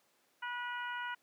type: harmonic tone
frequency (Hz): 486.5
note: B4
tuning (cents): -26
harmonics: 2 / 3 / 4 / 5 / 6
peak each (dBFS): -41 / -40 / -47 / -52 / -49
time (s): 0.42-1.15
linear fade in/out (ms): 10
effects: pink hiss -72 dBFS RMS until 1.22 s + high-pass 300 Hz 12 dB/octave